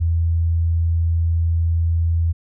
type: tone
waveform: sine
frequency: 83.2 Hz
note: E2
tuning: 17 cents sharp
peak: -15 dBFS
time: 0-2.33 s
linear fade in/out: 20 ms
effects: none